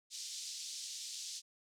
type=band-pass noise; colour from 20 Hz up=pink; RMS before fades=-45 dBFS; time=0.1-1.42 s; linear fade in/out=50 ms; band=4000 to 7600 Hz; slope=24 dB/octave; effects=none